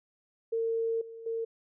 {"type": "tone with level steps", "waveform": "sine", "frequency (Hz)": 455, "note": "A#4", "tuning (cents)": -42, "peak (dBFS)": [-27, -42, -30], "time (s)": [0.52, 1.45], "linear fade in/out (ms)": 10, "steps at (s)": [1.01, 1.26], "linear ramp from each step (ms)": 5, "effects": []}